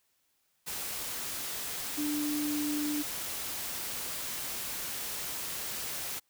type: tone in noise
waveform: sine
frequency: 296.1 Hz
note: D4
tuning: 14 cents sharp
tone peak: -30 dBFS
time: 1.97-3.03 s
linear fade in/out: 20 ms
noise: white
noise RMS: -37 dBFS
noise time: 0.66-6.2 s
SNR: +4 dB
effects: white hiss -74 dBFS RMS until 6.29 s